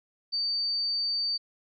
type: tone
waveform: sine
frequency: 4600 Hz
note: D8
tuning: 37 cents flat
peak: -26 dBFS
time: 0.32-1.38 s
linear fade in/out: 20 ms
effects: none